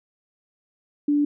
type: tone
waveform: sine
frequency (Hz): 291.6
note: D4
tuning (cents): -12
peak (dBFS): -17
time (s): 1.08-1.25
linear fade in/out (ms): 5
effects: none